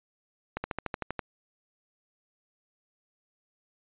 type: slowing click train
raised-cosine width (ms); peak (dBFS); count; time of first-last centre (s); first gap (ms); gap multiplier
0.5; -16; 9; 0.57-1.192; 70; 1.03
effects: resampled to 8000 Hz